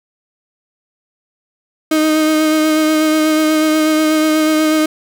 35% pulse tone with vibrato, 311.1 Hz, D#4, in tune, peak -9 dBFS, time 1.91-4.86 s, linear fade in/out 5 ms, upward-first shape sine, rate 8.2 Hz, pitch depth 17 cents each way, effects none

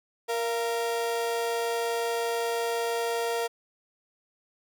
35% pulse tone pair together, 467.2 / 688 Hz, A#4 / F5, +4 / -26 cents, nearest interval perfect fifth, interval 670 cents, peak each -26 / -31 dBFS, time 0.28-3.48 s, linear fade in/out 20 ms, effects none

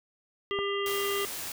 harmonic tone, 399.8 Hz, G4, 34 cents sharp, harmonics 1 / 3 / 5 / 7 / 8, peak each -30 / -35 / -37 / -38 / -39 dBFS, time 0.51-1.25 s, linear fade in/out 0 ms
click, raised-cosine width 1 ms, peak -22 dBFS, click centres 0.589 s
white noise, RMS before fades -37 dBFS, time 0.86-1.52 s, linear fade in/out 2 ms
effects none

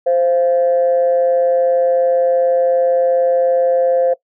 sine tone pair together, 522.1 / 689 Hz, C5 / F5, -4 / -24 cents, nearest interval perfect fourth, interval 480 cents, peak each -11 / -19 dBFS, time 0.06-4.14 s, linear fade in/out 10 ms, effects noise-tail reverb RT60 0.1 s tail -19 dB re dry + tanh soft clip ceiling -5 dBFS

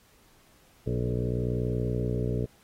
harmonic tone with a mistuned harmonic, 60.7 Hz, B1, 29 cents flat, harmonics 1 / 2 / 3 / 4 / 5 / 6 / 7 / 8 / 9 / 10, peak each -34 / -29 / -35 / -37 / -39 / -39 / -34 / -41 / -44 / -46 dBFS, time 0.86-2.46 s, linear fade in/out 10 ms, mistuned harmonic 7, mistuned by +26 cents, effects pink hiss -61 dBFS RMS until 2.63 s + AAC 48 kbps

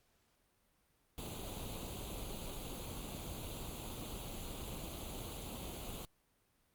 pink noise with comb filter, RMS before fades -44 dBFS, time 1.18-6.05 s, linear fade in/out 0 ms, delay 0.28 ms, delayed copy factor +0.75, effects pink hiss -75 dBFS RMS until 6.74 s + Opus 48 kbps

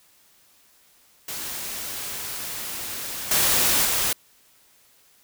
white noise with level steps, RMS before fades -32 / -20 / -23 dBFS, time 1.28-4.13 s, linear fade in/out 5 ms, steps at 3.31 / 3.85 s, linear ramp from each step 2 ms, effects white hiss -58 dBFS RMS until 5.23 s

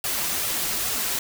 white noise with flanger, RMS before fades -26 dBFS, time 0.04-1.19 s, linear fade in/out 2 ms, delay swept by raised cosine 1.5 to 6 ms, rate 2.4 Hz, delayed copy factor +0.55, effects none

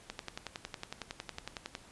click train, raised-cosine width 0.2 ms, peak -21 dBFS, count 19, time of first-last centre 0.1-1.751 s, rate 10.9 Hz, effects pink hiss -57 dBFS RMS until 1.91 s + resampled to 24000 Hz

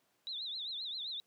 sine tone with vibrato, 3795 Hz, A#7, 30 cents sharp, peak -38 dBFS, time 0.27-1.2 s, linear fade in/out 0 ms, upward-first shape triangle, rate 7.6 Hz, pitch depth 190 cents each way, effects pink hiss -75 dBFS RMS until 1.26 s + high-pass 200 Hz 12 dB/octave

